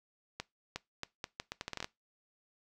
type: accelerating click train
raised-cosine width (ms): 0.2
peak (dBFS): -20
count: 13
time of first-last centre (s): 0.4-1.844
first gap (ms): 360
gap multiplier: 0.76
effects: noise-tail reverb RT60 0.2 s tail -21 dB re dry

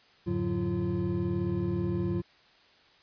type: tone cluster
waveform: triangle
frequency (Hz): 87.2 / 106.1 / 143.3 / 181.3 / 343.8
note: F2 / G#2 / D3 / F#3 / F4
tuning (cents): -2 / +38 / -42 / -35 / -27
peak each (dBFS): -35 / -32 / -35 / -30 / -30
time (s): 0.26-2.22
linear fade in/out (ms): 20
effects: white hiss -60 dBFS RMS until 3.02 s + resampled to 11025 Hz

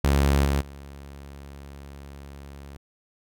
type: tone with level steps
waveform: sawtooth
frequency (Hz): 70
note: C#2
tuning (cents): +18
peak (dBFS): -14 / -17 / -36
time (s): 0.04-2.77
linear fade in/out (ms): 5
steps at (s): 0.44 / 0.6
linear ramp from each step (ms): 20
effects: none

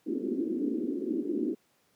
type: band-pass noise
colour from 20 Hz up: white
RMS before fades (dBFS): -31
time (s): 0.06-1.55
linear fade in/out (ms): 10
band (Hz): 230 to 370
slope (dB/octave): 48
effects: pink hiss -69 dBFS RMS until 1.95 s + high-pass 150 Hz 12 dB/octave

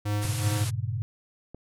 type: tone with tremolo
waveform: square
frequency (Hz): 103.83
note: G#2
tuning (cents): 0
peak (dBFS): -25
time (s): 0.05-0.65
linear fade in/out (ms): 10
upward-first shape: sine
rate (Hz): 2.6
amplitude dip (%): 75
type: low-pass noise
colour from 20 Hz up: white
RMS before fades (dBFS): -37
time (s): 0.21-0.71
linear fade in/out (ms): 20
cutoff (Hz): 12000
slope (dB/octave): 96
type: chord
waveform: sine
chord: G diminished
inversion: none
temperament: equal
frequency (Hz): 98 / 116.54 / 138.59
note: G2 / Bb2 / Db3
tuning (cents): 0 / 0 / 0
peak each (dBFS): -31 / -30 / -35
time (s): 0.25-1.02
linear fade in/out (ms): 0
type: click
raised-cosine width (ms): 2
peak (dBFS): -28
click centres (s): 1.546
effects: none

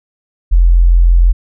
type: tone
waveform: sine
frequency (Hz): 43.15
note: F1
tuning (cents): -20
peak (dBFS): -4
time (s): 0.51-1.33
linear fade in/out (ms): 20
effects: none

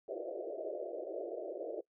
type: band-pass noise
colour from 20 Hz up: white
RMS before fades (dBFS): -41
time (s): 0.08-1.81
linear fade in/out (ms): 5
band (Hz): 330 to 660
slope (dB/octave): 96
effects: noise-tail reverb RT60 0.1 s tail -20 dB re dry

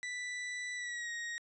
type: tone with pitch glide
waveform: 40% pulse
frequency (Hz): 1975 to 1878.2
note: B6 to A#6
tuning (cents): 0 to +13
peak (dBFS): -37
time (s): 0.03-1.38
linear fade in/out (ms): 0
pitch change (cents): -87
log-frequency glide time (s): 0.75-1.11
effects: resampled to 22050 Hz

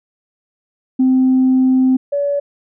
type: tone pair in turn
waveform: sine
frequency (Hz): 259.2 / 570.6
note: C4 / C#5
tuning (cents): -16 / +50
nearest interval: octave + major second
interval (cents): 1366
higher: second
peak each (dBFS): -8 / -14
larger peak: first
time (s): 0.99-1.97 / 2.12-2.4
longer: first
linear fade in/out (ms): 10
effects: tanh soft clip ceiling -6 dBFS

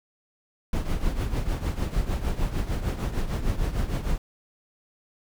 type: noise with tremolo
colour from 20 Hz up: brown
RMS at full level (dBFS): -23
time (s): 0.73-4.18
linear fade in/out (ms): 2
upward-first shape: triangle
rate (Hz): 6.6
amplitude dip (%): 75
effects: none

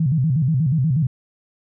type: tone with vibrato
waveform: sine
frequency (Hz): 143.8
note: D3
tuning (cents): -36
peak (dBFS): -15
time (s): 0-1.07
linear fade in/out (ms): 5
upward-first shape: square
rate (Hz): 8.3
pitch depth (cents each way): 200
effects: none

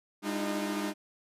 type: tone cluster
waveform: sawtooth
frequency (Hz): 202.4 / 304.5 / 318.8 / 346.1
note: G#3 / D#4 / D#4 / F4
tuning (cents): -44 / -37 / +42 / -16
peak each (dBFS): -31 / -30 / -36 / -37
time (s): 0.22-0.94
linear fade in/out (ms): 50
effects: resampled to 32000 Hz

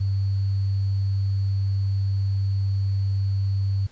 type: tone with sample-and-hold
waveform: sine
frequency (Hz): 98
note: G2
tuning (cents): 0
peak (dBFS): -20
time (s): 0-3.87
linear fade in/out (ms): 10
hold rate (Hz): 4410
effects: pink hiss -55 dBFS RMS until 3.91 s + resampled to 16000 Hz

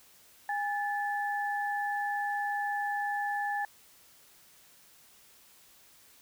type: tone pair together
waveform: sine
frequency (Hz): 818 / 1738.8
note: G#5 / A6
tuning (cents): -26 / -21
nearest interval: octave + minor second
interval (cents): 1305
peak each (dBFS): -31 / -34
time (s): 0.49-3.65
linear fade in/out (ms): 2
effects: white hiss -59 dBFS RMS until 6.21 s

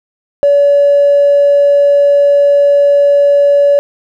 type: tone with tanh clipping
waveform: triangle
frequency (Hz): 570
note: C#5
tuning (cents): +48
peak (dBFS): -4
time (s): 0.43-3.79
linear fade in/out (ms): 0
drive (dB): 1
effects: none

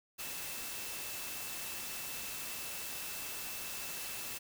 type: tone in noise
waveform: sine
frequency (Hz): 2650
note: E7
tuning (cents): +9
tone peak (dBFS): -50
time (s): 0.18-4.39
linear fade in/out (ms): 20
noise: white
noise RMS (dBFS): -42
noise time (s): 0.18-4.39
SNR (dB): -11
effects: none

